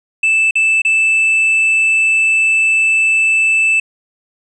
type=tone with dropouts; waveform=triangle; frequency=2637 Hz; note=E7; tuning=in tune; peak=-8 dBFS; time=0.23-3.8 s; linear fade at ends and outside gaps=5 ms; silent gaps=0.51-0.554 / 0.819-0.849 s; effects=resampled to 22050 Hz